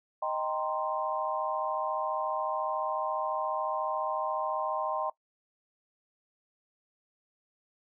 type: chord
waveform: sine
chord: C minor seventh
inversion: first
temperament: equal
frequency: 622.3 / 784 / 932.3 / 1046.5 Hz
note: Eb5 / G5 / Bb5 / C6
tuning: 0 / 0 / 0 / 0 cents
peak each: -34 / -35 / -36 / -34 dBFS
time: 0.22-5.1 s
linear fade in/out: 5 ms
effects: noise-tail reverb RT60 0.1 s tail -19 dB re dry